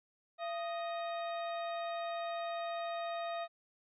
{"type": "harmonic tone with a mistuned harmonic", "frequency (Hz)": 622.3, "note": "D#5", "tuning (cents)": 0, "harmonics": [1, 2, 3, 4, 5, 6, 7], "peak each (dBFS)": [-37, -44, -50, -52, -61, -51, -64], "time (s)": [0.38, 3.48], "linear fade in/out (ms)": 50, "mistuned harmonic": 1, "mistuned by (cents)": 150, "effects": []}